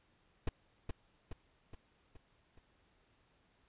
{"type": "noise with echo", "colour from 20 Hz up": "brown", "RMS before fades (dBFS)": -30, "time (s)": [0.47, 0.49], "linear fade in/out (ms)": 5, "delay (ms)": 420, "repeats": 5, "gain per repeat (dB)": -5, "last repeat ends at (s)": 2.59, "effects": ["pink hiss -72 dBFS RMS until 3.68 s", "resampled to 8000 Hz"]}